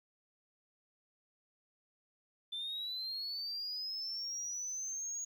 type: linear sweep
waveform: sine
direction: up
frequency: 3520 to 6700 Hz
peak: -36 dBFS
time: 2.52-5.25 s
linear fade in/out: 10 ms
effects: tanh soft clip ceiling -35 dBFS + 12-bit